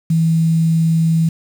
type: tone with quantisation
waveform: sine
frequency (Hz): 163.1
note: E3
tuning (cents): -18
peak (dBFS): -11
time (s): 0.1-1.29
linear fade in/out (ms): 5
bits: 6
effects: none